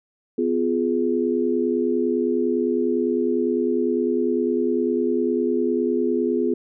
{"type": "chord", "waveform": "sine", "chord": "F diminished", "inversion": "second", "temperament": "just", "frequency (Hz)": [251.4, 349.2, 419.1], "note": ["Cb4", "F4", "Ab4"], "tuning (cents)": [31, 0, 16], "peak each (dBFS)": -23, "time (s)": [0.38, 6.54], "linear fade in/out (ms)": 5, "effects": []}